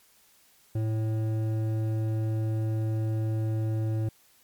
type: tone with hard clipping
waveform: sine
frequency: 110 Hz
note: A2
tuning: in tune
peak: -27 dBFS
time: 0.75-4.09 s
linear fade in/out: 5 ms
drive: 10 dB
effects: white hiss -61 dBFS RMS until 4.43 s + MP3 96 kbps